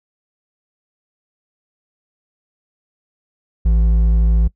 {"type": "tone with hard clipping", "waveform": "triangle", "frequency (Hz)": 55.4, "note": "A1", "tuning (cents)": 13, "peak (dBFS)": -12, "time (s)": [3.65, 4.48], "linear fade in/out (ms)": 10, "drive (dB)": 9, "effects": ["noise-tail reverb RT60 0.1 s tail -21 dB re dry"]}